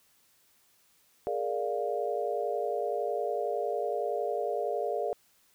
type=chord; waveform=sine; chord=Bb dominant seventh; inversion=third; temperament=equal with one note detuned; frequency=415.3 / 466.2 / 587.3 / 700.5 Hz; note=Ab4 / Bb4 / D5 / F5; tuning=0 / 0 / 0 / +5 cents; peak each=-34 dBFS; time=1.27-5.13 s; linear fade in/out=0 ms; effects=white hiss -66 dBFS RMS until 5.54 s